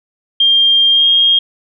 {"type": "tone with pitch glide", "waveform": "sine", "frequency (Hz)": [3200, 3239], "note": ["G7", "G#7"], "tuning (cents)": [35, -44], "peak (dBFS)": -7, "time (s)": [0.4, 1.39], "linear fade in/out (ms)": 5, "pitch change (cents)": 21, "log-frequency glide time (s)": [0.9, 1.07], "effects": []}